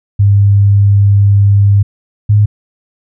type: tone pair in turn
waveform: sine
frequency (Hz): 100.6 / 104.22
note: G2 / G#2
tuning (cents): +45 / +7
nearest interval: minor second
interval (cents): 62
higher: second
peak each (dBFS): -4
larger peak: neither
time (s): 0.19-1.83 / 2.29-2.46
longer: first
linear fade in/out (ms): 10
effects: none